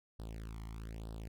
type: tone with flanger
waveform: sawtooth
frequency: 55 Hz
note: A1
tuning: in tune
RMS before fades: -45 dBFS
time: 0.19-1.28 s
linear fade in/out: 5 ms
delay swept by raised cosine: 0.22 to 0.97 ms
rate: 1.1 Hz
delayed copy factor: +0.95
effects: none